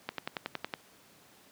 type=click train; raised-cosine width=0.3 ms; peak=-17 dBFS; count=8; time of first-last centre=0.09-0.738 s; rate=10.8 Hz; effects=pink hiss -59 dBFS RMS until 1.51 s + high-pass 150 Hz 12 dB/octave